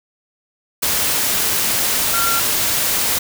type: tone in noise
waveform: sine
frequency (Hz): 1375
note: F6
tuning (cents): -27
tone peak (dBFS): -19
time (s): 2.13-2.4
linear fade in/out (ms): 10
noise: white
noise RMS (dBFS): -18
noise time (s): 0.82-3.19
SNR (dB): -4
effects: none